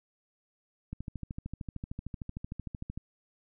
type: click train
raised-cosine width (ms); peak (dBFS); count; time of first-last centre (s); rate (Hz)
5; -25; 28; 0.93-2.975; 13.2
effects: none